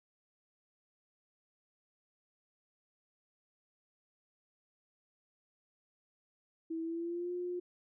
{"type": "tone with pitch glide", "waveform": "sine", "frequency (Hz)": [326.3, 355.8], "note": ["E4", "F4"], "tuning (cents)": [-18, 32], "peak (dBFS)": -35, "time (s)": [6.7, 7.6], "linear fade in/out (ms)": 10, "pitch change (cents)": 150, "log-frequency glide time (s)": [6.82, 7.32], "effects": []}